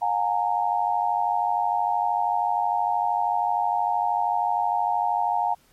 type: tone cluster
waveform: sine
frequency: 717 / 824 / 917 Hz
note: F5 / G#5 / A#5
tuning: +45 / -14 / -29 cents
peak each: -25 dBFS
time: 0.01-5.55 s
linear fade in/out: 20 ms
effects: pink hiss -60 dBFS RMS until 5.72 s + MP3 64 kbps